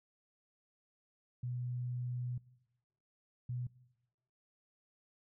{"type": "tone bursts at uneven times", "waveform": "sine", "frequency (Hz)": 123.47, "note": "B2", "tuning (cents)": 0, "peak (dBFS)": -36, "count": 2, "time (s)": [[1.43, 2.38], [3.49, 3.67]], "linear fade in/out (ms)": 5, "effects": ["noise-tail reverb RT60 1.0 s tail -21 dB re dry"]}